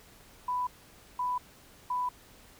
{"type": "tone bursts", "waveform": "sine", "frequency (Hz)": 993, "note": "B5", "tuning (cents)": 9, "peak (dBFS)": -28, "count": 3, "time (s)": [0.48, 2.09], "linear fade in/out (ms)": 5, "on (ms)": 190, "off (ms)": 520, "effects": ["pink hiss -56 dBFS RMS until 2.59 s"]}